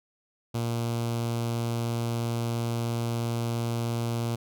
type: tone with notch filter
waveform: sawtooth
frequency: 117 Hz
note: A#2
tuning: 7 cents sharp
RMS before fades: -29 dBFS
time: 0.54-4.36 s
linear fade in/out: 10 ms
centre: 1800 Hz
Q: 1.6
effects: none